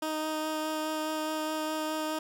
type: tone with vibrato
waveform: 15% pulse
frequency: 311.1 Hz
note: D#4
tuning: in tune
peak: -24 dBFS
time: 0.02-2.19 s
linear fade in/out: 5 ms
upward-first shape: sine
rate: 4.8 Hz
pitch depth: 10 cents each way
effects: none